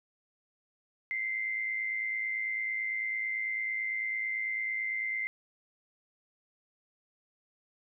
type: tone with amplitude modulation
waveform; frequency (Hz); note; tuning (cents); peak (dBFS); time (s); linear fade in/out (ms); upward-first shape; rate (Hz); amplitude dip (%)
sine; 2081; C7; -10; -28; 1.11-5.27; 0; sine; 109; 55
effects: none